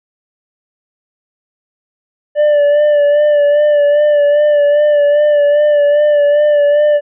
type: tone with vibrato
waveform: triangle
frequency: 587.3 Hz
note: D5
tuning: in tune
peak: -5 dBFS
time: 2.35-7.01 s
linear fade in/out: 50 ms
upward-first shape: sine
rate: 2.5 Hz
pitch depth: 31 cents each way
effects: resampled to 8000 Hz